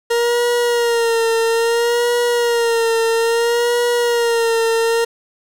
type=tone with vibrato; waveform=40% pulse; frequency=467.6 Hz; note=A#4; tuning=5 cents sharp; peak=-13 dBFS; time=0.1-5.05 s; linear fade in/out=10 ms; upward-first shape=sine; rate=0.6 Hz; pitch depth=47 cents each way; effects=low-pass 12000 Hz 12 dB/octave + 7-bit